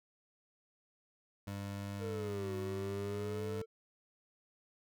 25% pulse tone, 99.9 Hz, G2, 33 cents sharp, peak -36 dBFS, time 1.47-3.62 s, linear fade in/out 5 ms
triangle exponential two-way sweep, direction down then up, 466.2 to 370.9 to 449.9 Hz, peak -37 dBFS, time 1.99-3.66 s, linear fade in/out 50 ms, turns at 2.56 s
effects none

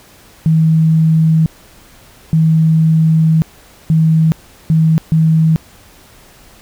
sine tone bursts at uneven times, 160 Hz, D#3, 49 cents sharp, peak -7 dBFS, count 5, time 0.46-1.46 / 2.33-3.42 / 3.9-4.32 / 4.7-4.98 / 5.12-5.56 s, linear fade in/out 0 ms, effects pink hiss -43 dBFS RMS until 6.61 s

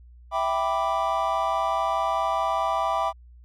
triangle chord, E minor seventh, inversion none, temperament equal, 659.3 / 784 / 987.8 / 1174.7 Hz, E5 / G5 / B5 / D6, 0 / 0 / 0 / 0 cents, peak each -26 dBFS, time 0.31-3.13 s, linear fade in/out 50 ms, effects added 60 Hz sine -46 dBFS peak until 3.44 s

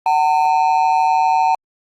triangle ring-modulated tone, 830.6 Hz, G#5, in tune, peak -7 dBFS, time 0.06-1.55 s, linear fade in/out 2 ms, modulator 76.3 Hz, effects Opus 24 kbps

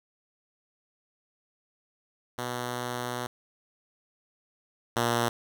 5% pulse tone pair in turn, 122.6 / 118.49 Hz, B2 / A#2, -12 / +29 cents, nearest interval minor second, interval 59 cents, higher first, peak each -20 / -13 dBFS, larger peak second, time 2.38-3.27 / 4.96-5.29 s, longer first, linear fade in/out 5 ms, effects none

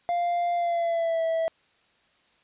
triangle tone with pitch glide, 697 to 654.1 Hz, F5 to E5, -4 to -14 cents, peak -21 dBFS, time 0.09-1.48 s, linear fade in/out 0 ms, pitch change -110 cents, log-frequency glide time 0.55-1.23 s, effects white hiss -64 dBFS RMS until 2.43 s + resampled to 8000 Hz

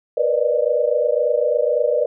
sine tone cluster, 476.2 / 500 / 582 / 610 Hz, A#4 / B4 / D5 / D#5, +37 / +21 / -16 / -34 cents, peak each -21 dBFS, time 0.17-2.06 s, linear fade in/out 5 ms, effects none

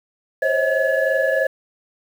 sine tone cluster, 524 / 547 / 638 / 1704 Hz, C5 / C#5 / D#5 / G#6, +2 / -23 / +43 / +44 cents, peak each -21 dBFS, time 0.42-1.47 s, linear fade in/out 5 ms, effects tanh soft clip ceiling -8 dBFS + 7-bit

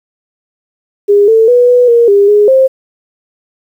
sine tone with pitch steps, 407.3 / 446.8 / 489.3 / 492.5 / 470.1 / 402.3 / 415.4 / 528 Hz, G#4 / A4 / B4 / B4 / A#4 / G4 / G#4 / C5, -34 / +27 / -16 / -5 / +15 / +45 / 0 / +16 cents, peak -3 dBFS, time 1.08-2.68 s, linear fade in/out 20 ms, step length 200 ms, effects 7-bit

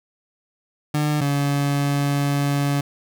30% pulse tone pair in turn, 149.6 / 142.14 Hz, D3 / C#3, +32 / +44 cents, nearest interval minor second, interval 88 cents, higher first, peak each -16 dBFS, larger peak neither, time 0.94-1.21 / 1.21-2.81 s, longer second, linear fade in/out 5 ms, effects none

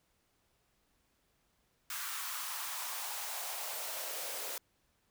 white noise with high-pass filter sweep, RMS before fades -40 dBFS, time 1.9-4.58 s, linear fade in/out 2 ms, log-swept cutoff 1300 to 470 Hz, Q 2.7, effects pink hiss -75 dBFS RMS until 5.1 s

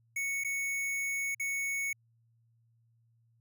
square tone with dropouts, 2217 Hz, C#7, in tune, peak -32 dBFS, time 0.16-1.93 s, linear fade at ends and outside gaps 5 ms, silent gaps 0.438-0.446 / 1.348-1.397 s, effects added 115 Hz sine -66 dBFS peak until 3.4 s

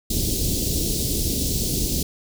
pink band-stop noise, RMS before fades -23 dBFS, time 0.1-2.03 s, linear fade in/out 5 ms, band 410 to 4000 Hz, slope 24 dB/octave, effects none

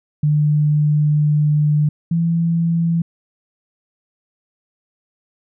sine tone pair in turn, 149.6 / 167.16 Hz, D3 / E3, +32 / +24 cents, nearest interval major second, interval 192 cents, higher second, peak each -12 / -14 dBFS, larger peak first, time 0.23-1.89 / 2.11-3.02 s, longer first, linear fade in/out 5 ms, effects none

